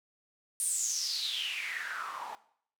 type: noise with band-pass filter sweep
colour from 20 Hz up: white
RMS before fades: -35 dBFS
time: 0.6-2.35 s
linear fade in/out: 0 ms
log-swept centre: 9700 to 820 Hz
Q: 7.8
effects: noise-tail reverb RT60 0.6 s tail -17 dB re dry